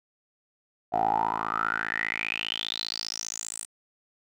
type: tone with band-pass filter sweep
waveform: 10% pulse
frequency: 55 Hz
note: A1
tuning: in tune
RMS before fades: -30 dBFS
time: 0.92-3.66 s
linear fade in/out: 20 ms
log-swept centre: 690 to 8900 Hz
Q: 9.3
effects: none